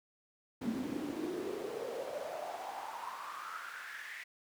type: noise with high-pass filter sweep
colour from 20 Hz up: brown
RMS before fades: -41 dBFS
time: 0.61-4.24 s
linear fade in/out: 10 ms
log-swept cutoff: 220 to 2000 Hz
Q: 6.2
effects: none